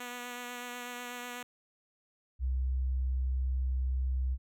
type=tone with vibrato; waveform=5% pulse; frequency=244.7 Hz; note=B3; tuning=16 cents flat; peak=-28 dBFS; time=0-1.43 s; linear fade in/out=5 ms; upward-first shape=triangle; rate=8.1 Hz; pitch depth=17 cents each way
type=tone; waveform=sine; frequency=64.4 Hz; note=C2; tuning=27 cents flat; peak=-28 dBFS; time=2.39-4.38 s; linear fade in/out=50 ms
effects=none